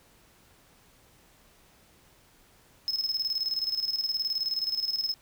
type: tone with tremolo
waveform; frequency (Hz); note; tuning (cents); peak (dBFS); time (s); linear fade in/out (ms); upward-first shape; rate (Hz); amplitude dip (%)
triangle; 5180; E8; -31; -24; 2.88-5.14; 0; square; 19; 65
effects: pink hiss -60 dBFS RMS until 5.21 s